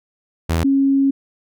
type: tone pair in turn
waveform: sawtooth / sine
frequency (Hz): 82.41 / 273.7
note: E2 / C#4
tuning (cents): 0 / -22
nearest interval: octave + major sixth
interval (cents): 2078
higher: second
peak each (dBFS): -12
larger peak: neither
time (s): 0.49-0.64 / 0.64-1.11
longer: second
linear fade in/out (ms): 10
effects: none